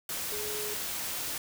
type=tone in noise; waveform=sine; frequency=421.9 Hz; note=G#4; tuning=27 cents sharp; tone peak=-38 dBFS; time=0.32-0.74 s; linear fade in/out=2 ms; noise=white; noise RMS=-35 dBFS; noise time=0.09-1.38 s; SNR=-6 dB; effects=none